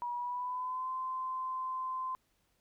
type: tone with pitch glide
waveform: sine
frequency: 965 to 1034.3 Hz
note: B5 to C6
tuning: -40 to -20 cents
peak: -34 dBFS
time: 0.02-2.15 s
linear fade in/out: 0 ms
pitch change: +120 cents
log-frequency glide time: 0.13-0.9 s
effects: pink hiss -75 dBFS RMS until 2.6 s